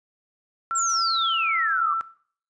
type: tone with pitch glide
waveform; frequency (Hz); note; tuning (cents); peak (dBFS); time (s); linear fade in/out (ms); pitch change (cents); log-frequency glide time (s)
sine; 1352 to 1333.4; E6 to E6; +43 to +19; -23; 0.71-2.01; 0; -24; 0.81-1.42
type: exponential sweep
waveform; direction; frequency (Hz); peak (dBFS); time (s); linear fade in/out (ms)
sine; down; 7680 to 1129; -23; 0.75-1.94; 10
type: noise with exponential decay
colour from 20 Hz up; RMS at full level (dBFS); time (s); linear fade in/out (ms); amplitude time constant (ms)
blue; -38; 0.89-1.07; 2; 39
effects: noise-tail reverb RT60 0.5 s tail -17 dB re dry + resampled to 22050 Hz